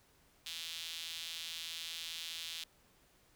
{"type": "tone with high-pass filter", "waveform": "sawtooth", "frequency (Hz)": 164.81, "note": "E3", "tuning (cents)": 0, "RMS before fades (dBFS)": -44, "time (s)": [0.46, 2.64], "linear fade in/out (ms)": 5, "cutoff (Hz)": 3400, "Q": 2.8, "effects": ["pink hiss -68 dBFS RMS until 3.35 s"]}